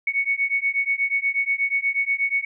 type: beating tone pair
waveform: sine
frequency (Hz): 2217 / 2225.3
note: C#7 / C#7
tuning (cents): 0 / +6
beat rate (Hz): 8.3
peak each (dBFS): -23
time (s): 0.07-2.45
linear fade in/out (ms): 5
effects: none